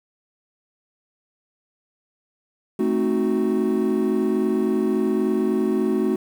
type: chord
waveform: triangle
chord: A diminished seventh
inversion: none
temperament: equal with one note detuned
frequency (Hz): 218 / 261.6 / 311.1 / 370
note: A3 / C4 / Eb4 / Gb4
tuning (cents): -16 / 0 / 0 / 0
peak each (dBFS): -21 / -23 / -24 / -20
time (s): 2.79-6.16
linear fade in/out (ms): 5
effects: tanh soft clip ceiling -8 dBFS + 8-bit